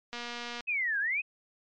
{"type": "click train", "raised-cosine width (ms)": 0.2, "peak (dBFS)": -21, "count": 115, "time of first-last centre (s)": [0.13, 0.607], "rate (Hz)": 239}
{"type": "exponential two-way sweep", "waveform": "sine", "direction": "down then up", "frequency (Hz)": [2600, 1565, 2600], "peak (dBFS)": -27, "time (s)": [0.67, 1.22], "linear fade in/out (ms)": 20, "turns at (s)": 0.99}
{"effects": ["low-pass 5000 Hz 12 dB/octave", "MP3 96 kbps"]}